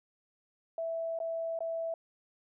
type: tone with dropouts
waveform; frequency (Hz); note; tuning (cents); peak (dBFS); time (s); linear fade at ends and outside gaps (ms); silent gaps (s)
sine; 659; E5; -1; -32; 0.78-1.94; 2; 1.189-1.201 / 1.59-1.605
effects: none